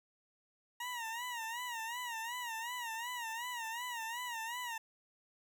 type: tone with vibrato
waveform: 20% pulse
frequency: 942 Hz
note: A#5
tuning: 18 cents sharp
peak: -34 dBFS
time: 0.8-4.78 s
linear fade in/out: 5 ms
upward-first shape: sine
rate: 2.7 Hz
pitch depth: 100 cents each way
effects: none